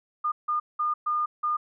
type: tone bursts at uneven times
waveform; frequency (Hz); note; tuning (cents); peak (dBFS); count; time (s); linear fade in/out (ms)
sine; 1215; D#6; -42; -23; 5; 0.24-0.32 / 0.48-0.6 / 0.79-0.94 / 1.06-1.26 / 1.43-1.57; 10
effects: none